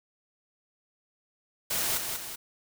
white noise with echo, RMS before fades -29 dBFS, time 1.7-1.98 s, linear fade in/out 10 ms, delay 190 ms, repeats 2, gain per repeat -5 dB, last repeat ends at 2.36 s, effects none

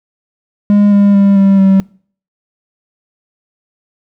triangle tone with pitch steps, 204.8 / 201.7 / 198.74 / 195.78 / 192.86 Hz, G#3 / G3 / G3 / G3 / G3, -24 / +50 / +24 / -2 / -28 cents, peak -3 dBFS, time 0.7-1.8 s, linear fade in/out 0 ms, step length 220 ms, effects noise-tail reverb RT60 0.5 s tail -25 dB re dry

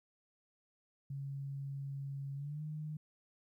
sine tone with pitch glide, 138.59 to 152.89 Hz, C#3 to D#3, 0 to -30 cents, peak -39 dBFS, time 1.1-2.97 s, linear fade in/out 5 ms, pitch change +170 cents, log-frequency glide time 2.35-2.62 s, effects 13-bit

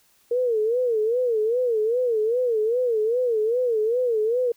sine tone with vibrato, 465 Hz, A#4, 4 cents flat, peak -19 dBFS, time 0.31-4.52 s, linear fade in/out 5 ms, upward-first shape sine, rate 2.5 Hz, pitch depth 150 cents each way, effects white hiss -61 dBFS RMS until 4.56 s

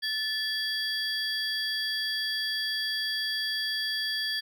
triangle tone cluster, 1750 / 3340 / 4686 Hz, A6 / G#7 / D8, -10 / +9 / -5 cents, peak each -31 dBFS, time 0.02-4.41 s, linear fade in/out 20 ms, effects none

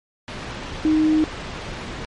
sine tone in noise, 311.1 Hz, D#4, in tune, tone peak -14 dBFS, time 0.85-1.24 s, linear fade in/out 0 ms, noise pink, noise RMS -31 dBFS, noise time 0.28-2.05 s, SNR +14 dB, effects low-pass 4000 Hz 12 dB/octave + MP3 48 kbps

